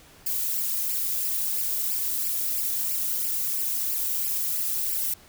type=noise with flanger; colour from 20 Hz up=violet; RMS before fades=-27 dBFS; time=0.26-5.14 s; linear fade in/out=5 ms; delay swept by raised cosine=0.39 to 2.09 ms; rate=3 Hz; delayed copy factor=+1; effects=pink hiss -52 dBFS RMS until 5.28 s